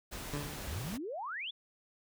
pink noise, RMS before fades -43 dBFS, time 0.11-0.98 s, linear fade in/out 20 ms
20% pulse tone with exponential decay, 145.4 Hz, D3, 17 cents flat, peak -29 dBFS, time 0.33-0.84 s, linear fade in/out 5 ms, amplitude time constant 110 ms
sine exponential sweep, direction up, 59.6 to 3600 Hz, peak -37 dBFS, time 0.67-1.51 s, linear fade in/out 10 ms
effects none

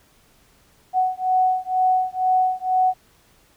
sine beating tone pair, 742 / 744.1 Hz, F#5 / F#5, +5 / +10 cents, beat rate 2.1 Hz, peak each -20 dBFS, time 0.93-2.94 s, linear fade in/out 50 ms, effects pink hiss -57 dBFS RMS until 3.56 s

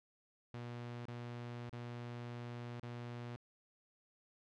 sawtooth tone with dropouts, 120 Hz, B2, 49 cents flat, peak -40 dBFS, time 0.54-3.36 s, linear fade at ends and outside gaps 0 ms, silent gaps 1.054-1.083 / 1.694-1.729 / 2.797-2.83 s, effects low-pass 4000 Hz 12 dB/octave

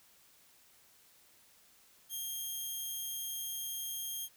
5% pulse tone, 3222 Hz, G7, 47 cents sharp, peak -29 dBFS, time 2.09-4.29 s, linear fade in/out 50 ms, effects white hiss -64 dBFS RMS until 4.36 s

